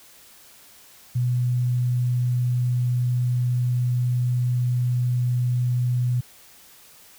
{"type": "tone", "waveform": "sine", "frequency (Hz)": 123.47, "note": "B2", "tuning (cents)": 0, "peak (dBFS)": -19, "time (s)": [1.15, 6.21], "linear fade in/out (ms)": 10, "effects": ["white hiss -50 dBFS RMS until 7.18 s"]}